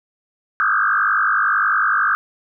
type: tone with frequency modulation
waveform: sine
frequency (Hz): 1396.9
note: F6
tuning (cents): 0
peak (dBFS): -14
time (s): 0.6-2.15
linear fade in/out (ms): 0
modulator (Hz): 50.9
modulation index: 4.3
effects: none